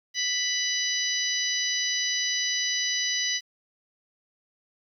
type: harmonic tone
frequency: 990 Hz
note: B5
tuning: 4 cents sharp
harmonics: 2 / 3 / 4 / 5 / 6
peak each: -31 / -31 / -31 / -31 / -31 dBFS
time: 0.14-3.41 s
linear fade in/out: 50 ms
effects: 10-bit